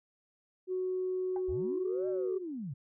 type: tone with pitch glide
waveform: sine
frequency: 370 to 372.8 Hz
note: F#4 to F#4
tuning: 0 to +13 cents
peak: -30 dBFS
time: 0.67-2.42 s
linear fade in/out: 50 ms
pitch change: +13 cents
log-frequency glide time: 1.85-1.99 s
type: tone with exponential decay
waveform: sine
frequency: 801 Hz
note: G5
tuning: 37 cents sharp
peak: -35 dBFS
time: 1.36-1.44 s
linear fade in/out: 2 ms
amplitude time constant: 16 ms
type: linear two-way sweep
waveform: sine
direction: up then down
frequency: 44.05 to 622.3 to 119.6 Hz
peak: -36 dBFS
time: 1.48-2.74 s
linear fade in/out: 10 ms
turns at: 2.08 s
effects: tanh soft clip ceiling -24 dBFS